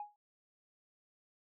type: tone with exponential decay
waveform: sine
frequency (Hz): 830.6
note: G#5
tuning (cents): 0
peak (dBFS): -36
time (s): 0-0.16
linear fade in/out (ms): 2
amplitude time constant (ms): 34
effects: tanh soft clip ceiling -34 dBFS